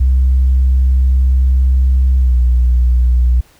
sine tone with pitch glide, 64.8 to 61.16 Hz, C2 to B1, -16 to -16 cents, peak -6 dBFS, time 0-3.41 s, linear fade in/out 10 ms, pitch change -100 cents, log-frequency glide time 2.17-2.36 s, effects tanh soft clip ceiling -5 dBFS + pink hiss -49 dBFS RMS until 3.59 s

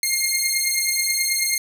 10% pulse beating tone pair, 2123 / 2132.3 Hz, C7 / C7, +25 / +32 cents, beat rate 9.3 Hz, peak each -13 dBFS, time 0.03-1.58 s, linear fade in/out 2 ms, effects none

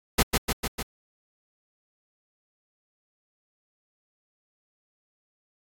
pink noise with echo, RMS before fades -19 dBFS, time 0.18-0.23 s, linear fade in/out 10 ms, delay 150 ms, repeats 4, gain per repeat -3 dB, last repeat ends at 0.83 s, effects AAC 48 kbps

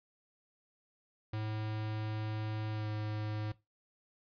square tone with pitch glide, 108.1 to 106.73 Hz, A2 to G#2, -30 to +48 cents, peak -36 dBFS, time 1.33-3.52 s, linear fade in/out 5 ms, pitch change -22 cents, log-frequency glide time 2.71-2.88 s, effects noise-tail reverb RT60 0.2 s tail -17 dB re dry + resampled to 11025 Hz

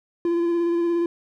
triangle tone with vibrato, 341.5 Hz, F4, 39 cents flat, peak -17 dBFS, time 0.25-1.06 s, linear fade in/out 2 ms, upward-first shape square, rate 17 Hz, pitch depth 15 cents each way, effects none

